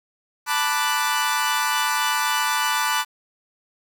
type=chord; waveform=sawtooth; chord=B minor seventh; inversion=third; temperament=equal; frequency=880 / 987.8 / 1174.7 / 1480 Hz; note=A5 / B5 / D6 / F#6; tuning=0 / 0 / 0 / 0 cents; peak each=-22 dBFS; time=0.46-3.05 s; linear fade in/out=50 ms; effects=8-bit